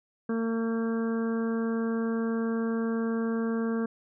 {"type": "harmonic tone", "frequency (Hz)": 227.3, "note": "A#3", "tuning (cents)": -43, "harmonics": [1, 2, 3, 4, 5, 6, 7], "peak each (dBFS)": [-27, -32, -45, -48, -43, -45, -43], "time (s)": [0.29, 3.86], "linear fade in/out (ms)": 5, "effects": []}